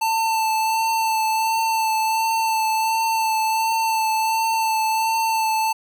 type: tone with vibrato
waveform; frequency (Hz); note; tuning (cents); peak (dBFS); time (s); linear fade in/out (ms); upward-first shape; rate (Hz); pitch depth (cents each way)
square; 889; A5; +18; -19; 0.01-5.73; 10; sine; 1.4; 19
effects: none